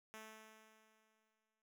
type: tone with exponential decay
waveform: 5% pulse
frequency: 218.6 Hz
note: A3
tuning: 11 cents flat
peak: -39 dBFS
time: 0.14-1.62 s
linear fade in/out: 0 ms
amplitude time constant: 320 ms
effects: none